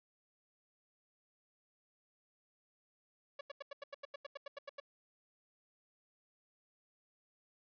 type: tone bursts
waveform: sawtooth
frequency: 565 Hz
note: C#5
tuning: 33 cents sharp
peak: -39 dBFS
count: 14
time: 3.39-4.801 s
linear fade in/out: 5 ms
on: 20 ms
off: 87 ms
effects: resampled to 11025 Hz